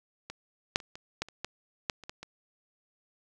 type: clicks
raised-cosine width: 0.2 ms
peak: -22 / -6 / -30 / -26 / -14 / -30 / -17 / -11 / -30 / -22 / -25 dBFS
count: 11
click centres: 0.3 / 0.759 / 0.802 / 0.955 / 1.22 / 1.286 / 1.446 / 1.898 / 2.037 / 2.095 / 2.23 s
effects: none